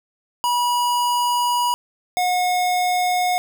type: tone pair in turn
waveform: square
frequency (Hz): 970 / 724.5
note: B5 / F#5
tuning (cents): -31 / -37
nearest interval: perfect fourth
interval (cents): 506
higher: first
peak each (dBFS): -18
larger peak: neither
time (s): 0.44-1.74 / 2.17-3.38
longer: first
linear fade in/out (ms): 0
effects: none